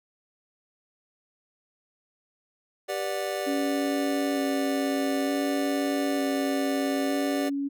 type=chord; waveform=square; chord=G major seventh; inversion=none; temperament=just; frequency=392 / 490 / 588 / 735 Hz; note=G4 / B4 / D5 / F#5; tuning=0 / -14 / +2 / -12 cents; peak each=-34 / -38 / -32 / -36 dBFS; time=2.88-7.5 s; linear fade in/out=20 ms
type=tone with vibrato; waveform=sine; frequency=277.2 Hz; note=C#4; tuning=in tune; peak=-26 dBFS; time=3.46-7.69 s; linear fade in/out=20 ms; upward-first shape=square; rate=0.55 Hz; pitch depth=17 cents each way
effects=none